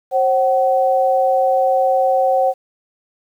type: tone pair together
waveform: sine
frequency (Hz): 533.9 / 755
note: C5 / F#5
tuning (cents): +35 / +35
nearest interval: tritone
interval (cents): 600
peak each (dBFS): -15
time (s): 0.11-2.54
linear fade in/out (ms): 50
effects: 8-bit